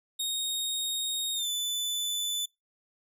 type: tone with pitch glide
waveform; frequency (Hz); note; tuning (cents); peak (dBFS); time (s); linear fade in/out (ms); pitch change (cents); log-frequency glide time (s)
sawtooth; 3729 to 3499; A#7 to A7; 0 to -10; -26; 0.19-2.46; 10; -110; 1.34-1.48
effects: noise-tail reverb RT60 0.2 s tail -24 dB re dry